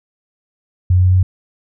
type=tone with pitch steps; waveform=sine; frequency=90.8 / 91.64 / 92.49 Hz; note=F#2 / F#2 / F#2; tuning=-32 / -16 / 0 cents; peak=-8 dBFS; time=0.9-1.23 s; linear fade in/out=5 ms; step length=110 ms; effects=none